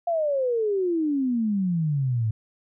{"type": "exponential sweep", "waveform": "sine", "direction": "down", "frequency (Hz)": [700, 106.4], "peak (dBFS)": -21, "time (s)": [0.07, 2.31], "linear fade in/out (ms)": 5, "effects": []}